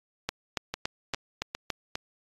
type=two click trains; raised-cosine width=0.2 ms; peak=-11 / -14 dBFS; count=6 / 4; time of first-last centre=0.29-1.702 / 0.74-1.955 s; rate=3.54 / 2.47 Hz; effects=AAC 32 kbps